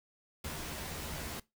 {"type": "noise with comb filter", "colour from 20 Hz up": "pink", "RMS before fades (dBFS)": -41, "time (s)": [0.44, 1.4], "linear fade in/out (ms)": 5, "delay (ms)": 13, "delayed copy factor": 0.6, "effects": ["noise-tail reverb RT60 0.2 s tail -20 dB re dry"]}